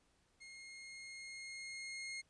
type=tone with level ramp; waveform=sawtooth; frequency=2144 Hz; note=C7; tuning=42 cents sharp; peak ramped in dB=-49 to -39 dBFS; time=0.4-2.22 s; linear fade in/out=20 ms; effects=pink hiss -75 dBFS RMS until 2.29 s + resampled to 22050 Hz